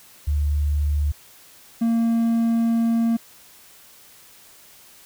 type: tone pair in turn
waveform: sine / triangle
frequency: 73.42 / 229.9 Hz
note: D2 / A#3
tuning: 0 / -24 cents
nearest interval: octave + minor sixth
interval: 1976 cents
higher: second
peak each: -18 / -15 dBFS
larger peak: second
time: 0.27-1.12 / 1.81-3.17 s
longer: second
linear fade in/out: 10 ms
effects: white hiss -49 dBFS RMS until 5.05 s

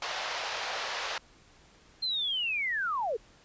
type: band-pass noise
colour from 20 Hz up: pink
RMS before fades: -35 dBFS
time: 0.02-1.18 s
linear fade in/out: 2 ms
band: 590 to 5400 Hz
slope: 24 dB/octave
type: linear sweep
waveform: sine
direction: down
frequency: 4197 to 402.2 Hz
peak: -28 dBFS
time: 2.02-3.17 s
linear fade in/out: 10 ms
effects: pink hiss -59 dBFS RMS until 3.44 s + resampled to 16000 Hz

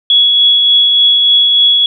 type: tone with tremolo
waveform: sine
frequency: 3362 Hz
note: G#7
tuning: 20 cents sharp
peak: -4 dBFS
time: 0.1-1.86 s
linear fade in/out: 2 ms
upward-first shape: triangle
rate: 3.4 Hz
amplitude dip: 30%
effects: none

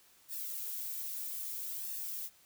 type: noise with flanger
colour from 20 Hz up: violet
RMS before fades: -40 dBFS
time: 0.28-2.3 s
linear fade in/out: 50 ms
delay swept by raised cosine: 1.1 to 3.6 ms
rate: 0.61 Hz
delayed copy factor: +0.6
effects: white hiss -64 dBFS RMS until 2.45 s

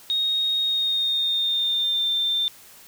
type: tone with pitch glide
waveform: sine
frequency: 3734 to 3580 Hz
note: A#7 to A7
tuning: +2 to +29 cents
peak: -20 dBFS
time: 0.1-2.48 s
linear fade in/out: 0 ms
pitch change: -73 cents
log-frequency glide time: 0.62-2.08 s
effects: white hiss -48 dBFS RMS until 2.87 s

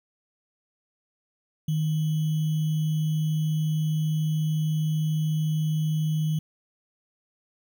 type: tone with sample-and-hold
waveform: sine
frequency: 155.56 Hz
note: D#3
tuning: in tune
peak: -22 dBFS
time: 1.68-6.39 s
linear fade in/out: 5 ms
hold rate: 3150 Hz
effects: none

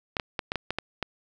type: clicks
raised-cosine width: 0.3 ms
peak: -12 dBFS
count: 8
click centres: 0.168 / 0.198 / 0.392 / 0.519 / 0.557 / 0.706 / 0.786 / 1.027 s
effects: none

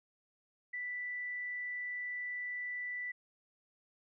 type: tone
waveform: sine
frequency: 1975.5 Hz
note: B6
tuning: in tune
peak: -37 dBFS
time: 0.73-3.12 s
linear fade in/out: 10 ms
effects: none

